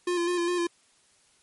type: tone with vibrato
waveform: square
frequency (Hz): 349.2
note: F4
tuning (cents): 0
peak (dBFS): -25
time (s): 0.07-0.67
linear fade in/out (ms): 5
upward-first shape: square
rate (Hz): 4.9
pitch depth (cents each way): 28
effects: white hiss -63 dBFS RMS until 1.42 s + MP3 48 kbps